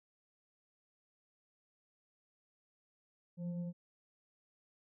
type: tone with frequency modulation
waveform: sine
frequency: 172.6 Hz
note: F3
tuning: 20 cents flat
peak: -37 dBFS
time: 3.37-3.73 s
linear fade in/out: 50 ms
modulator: 354 Hz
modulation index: 0.39
effects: none